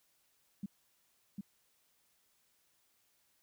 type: tone with echo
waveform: sine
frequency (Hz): 199.5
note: G3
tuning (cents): +31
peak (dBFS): -36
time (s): 0.63-0.66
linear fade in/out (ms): 5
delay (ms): 750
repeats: 1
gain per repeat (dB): -2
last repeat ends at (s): 1.41
effects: white hiss -74 dBFS RMS until 3.42 s